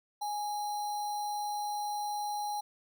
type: tone with sample-and-hold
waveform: sine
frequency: 830.6 Hz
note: G#5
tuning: in tune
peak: -32 dBFS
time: 0.21-2.61 s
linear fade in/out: 10 ms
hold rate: 4900 Hz
effects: none